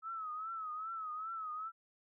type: tone with vibrato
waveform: sine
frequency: 1288 Hz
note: E6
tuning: 41 cents flat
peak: -39 dBFS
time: 0.02-1.72 s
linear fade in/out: 50 ms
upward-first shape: triangle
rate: 2.5 Hz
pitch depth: 97 cents each way
effects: none